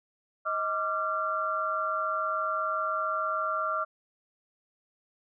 sine tone cluster, 629 / 1178 / 1373 Hz, D#5 / D6 / F6, +19 / +5 / -30 cents, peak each -34 / -31 / -30 dBFS, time 0.45-3.85 s, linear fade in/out 20 ms, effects none

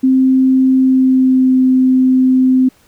sine tone with pitch glide, 261.6 to 258.3 Hz, C4 to C4, 0 to -22 cents, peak -7 dBFS, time 0.03-2.69 s, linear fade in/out 10 ms, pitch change -22 cents, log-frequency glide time 0.76-1.57 s, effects pink hiss -51 dBFS RMS until 2.87 s

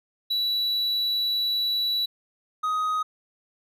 triangle tone pair in turn, 3935 / 1253.8 Hz, B7 / D#6, -7 / +13 cents, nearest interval octave + minor sixth, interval 1980 cents, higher first, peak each -21 dBFS, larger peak neither, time 0.3-2.06 / 2.63-3.03 s, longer first, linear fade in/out 10 ms, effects none

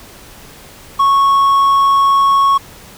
triangle tone, 1104 Hz, C#6, 7 cents flat, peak -6 dBFS, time 0.99-2.58 s, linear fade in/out 10 ms, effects pink hiss -38 dBFS RMS until 2.97 s

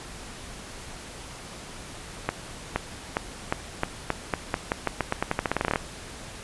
accelerating click train, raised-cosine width 0.5 ms, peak -8 dBFS, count 24, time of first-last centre 2.29-5.758 s, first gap 470 ms, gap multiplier 0.87, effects pink hiss -41 dBFS RMS until 6.43 s + resampled to 24000 Hz

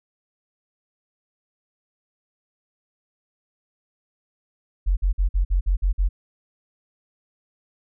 sine tone bursts, 45.26 Hz, F#1, 37 cents flat, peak -16 dBFS, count 8, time 4.86-6.09 s, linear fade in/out 20 ms, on 110 ms, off 50 ms, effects none

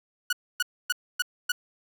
sawtooth tone bursts, 1467 Hz, F#6, 15 cents flat, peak -19 dBFS, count 5, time 0.3-1.52 s, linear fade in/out 5 ms, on 28 ms, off 270 ms, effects none

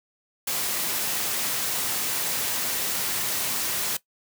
white noise, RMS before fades -27 dBFS, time 0.47-3.97 s, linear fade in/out 5 ms, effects noise-tail reverb RT60 0.1 s tail -18 dB re dry + high-pass 100 Hz 12 dB/octave

